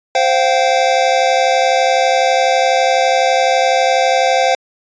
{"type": "chord", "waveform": "square", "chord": "C suspended fourth", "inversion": "none", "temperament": "equal with one note detuned", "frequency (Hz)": [523.3, 698.5, 770.5], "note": ["C5", "F5", "G5"], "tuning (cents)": [0, 0, -30], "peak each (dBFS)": -16, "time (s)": [0.15, 4.55], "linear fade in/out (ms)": 2, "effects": ["resampled to 16000 Hz"]}